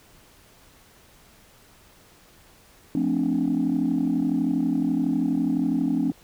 sine chord, D minor seventh, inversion first, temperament equal, 174.61 / 220 / 261.6 / 293.7 Hz, F3 / A3 / C4 / D4, 0 / 0 / 0 / 0 cents, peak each -28 / -27 / -23 / -24 dBFS, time 2.95-6.12 s, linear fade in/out 2 ms, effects tanh soft clip ceiling -15 dBFS + pink hiss -54 dBFS RMS until 6.23 s

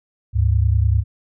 sine tone pair together, 72.8 / 102.95 Hz, D2 / G#2, -15 / -15 cents, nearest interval tritone, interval 600 cents, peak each -16 dBFS, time 0.33-1.04 s, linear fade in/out 50 ms, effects none

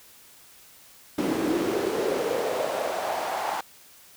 brown noise with high-pass filter sweep, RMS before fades -27 dBFS, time 1.18-3.61 s, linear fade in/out 5 ms, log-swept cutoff 280 to 860 Hz, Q 3.7, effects white hiss -52 dBFS RMS until 4.16 s

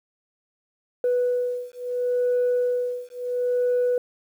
sine beating tone pair, 492.6 / 493.33 Hz, B4 / B4, -5 / -2 cents, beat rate 0.73 Hz, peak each -23 dBFS, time 1.04-3.98 s, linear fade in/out 2 ms, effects tanh soft clip ceiling -16 dBFS + 9-bit

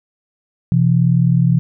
sine tone pair together, 128.11 / 167.8 Hz, C3 / E3, -36 / +31 cents, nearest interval perfect fourth, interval 467 cents, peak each -13 dBFS, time 0.72-1.59 s, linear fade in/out 0 ms, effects none

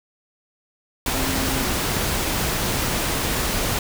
sine tone in noise, 264.6 Hz, C4, 20 cents sharp, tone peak -28 dBFS, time 1.14-1.66 s, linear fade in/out 2 ms, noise pink, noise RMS -23 dBFS, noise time 1.06-3.79 s, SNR -8 dB, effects none

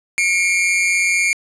45% pulse tone pair together, 2179 / 2363 Hz, C#7 / D7, -30 / +10 cents, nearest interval minor second, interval 140 cents, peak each -17 dBFS, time 0.18-1.33 s, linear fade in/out 0 ms, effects resampled to 24000 Hz + 7-bit

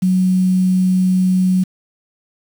sine tone with quantisation, 185 Hz, F#3, in tune, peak -11 dBFS, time 0.02-1.64 s, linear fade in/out 10 ms, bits 6, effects none

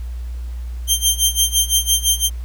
15% pulse tone with tremolo, 3154 Hz, G7, 10 cents sharp, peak -4 dBFS, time 0.87-2.3 s, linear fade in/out 50 ms, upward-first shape sine, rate 5.9 Hz, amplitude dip 90%, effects added 60 Hz sine -24 dBFS peak until 2.44 s + pink hiss -49 dBFS RMS until 2.44 s

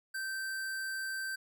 square tone, 1557 Hz, G6, 12 cents flat, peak -36 dBFS, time 0.14-1.36 s, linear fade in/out 10 ms, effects none

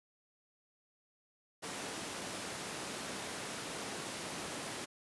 pink high-pass noise, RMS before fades -42 dBFS, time 1.62-4.86 s, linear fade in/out 20 ms, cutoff 190 Hz, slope 12 dB/octave, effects resampled to 24000 Hz

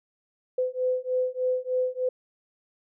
sine beating tone pair, 506 / 509.3 Hz, B4 / C5, +42 / -47 cents, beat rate 3.3 Hz, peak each -27 dBFS, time 0.58-2.09 s, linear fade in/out 5 ms, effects none

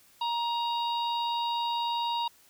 harmonic tone, 941 Hz, A#5, 16 cents sharp, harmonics 1 / 3 / 4 / 5, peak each -28 / -39 / -36 / -45 dBFS, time 0.21-2.28 s, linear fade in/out 5 ms, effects white hiss -60 dBFS RMS until 2.49 s

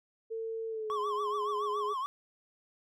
sine tone with pitch glide, 450 to 417.4 Hz, A4 to G#4, +39 to +9 cents, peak -34 dBFS, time 0.3-1.94 s, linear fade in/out 20 ms, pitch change -130 cents, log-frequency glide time 0.68-1.01 s
triangle tone with vibrato, 1088 Hz, C#6, 33 cents flat, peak -30 dBFS, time 0.9-2.06 s, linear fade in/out 0 ms, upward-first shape triangle, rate 7.1 Hz, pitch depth 140 cents each way
effects none

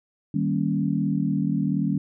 sine chord, Eb dominant seventh, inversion none, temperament equal, 155.56 / 196 / 233.1 / 277.2 Hz, Eb3 / G3 / Bb3 / Db4, 0 / 0 / 0 / 0 cents, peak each -26 / -25 / -29 / -27 dBFS, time 0.34-1.98 s, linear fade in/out 5 ms, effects none

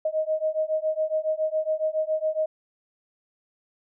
sine beating tone pair, 622.3 / 629.5 Hz, D#5 / D#5, 0 / +20 cents, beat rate 7.2 Hz, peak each -26 dBFS, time 0.05-2.46 s, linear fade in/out 5 ms, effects none

